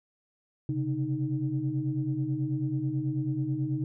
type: tone cluster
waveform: sine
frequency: 130.3 / 139.5 / 310 Hz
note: C3 / C#3 / D#4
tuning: -7 / +11 / -6 cents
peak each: -31 dBFS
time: 0.69-3.84 s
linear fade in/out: 2 ms
effects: tanh soft clip ceiling -17 dBFS